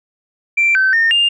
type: tone with pitch steps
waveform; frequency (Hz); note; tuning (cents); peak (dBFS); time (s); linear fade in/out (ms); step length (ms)
sine; 2352 / 1539 / 1825 / 2807; D7 / G6 / A#6 / F7; +2 / -32 / -37 / +8; -9; 0.57-1.29; 10; 180
effects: tanh soft clip ceiling -6 dBFS